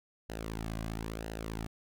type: tone with flanger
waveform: sawtooth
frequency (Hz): 55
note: A1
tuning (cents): 0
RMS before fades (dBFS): -39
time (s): 0.29-1.67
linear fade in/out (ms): 10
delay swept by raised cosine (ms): 0.86 to 2.26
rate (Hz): 1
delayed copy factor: -0.65
effects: none